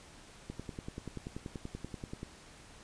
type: click train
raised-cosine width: 3 ms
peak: -27 dBFS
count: 19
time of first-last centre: 0.5-2.231 s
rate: 10.4 Hz
effects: pink hiss -55 dBFS RMS until 2.83 s + resampled to 22050 Hz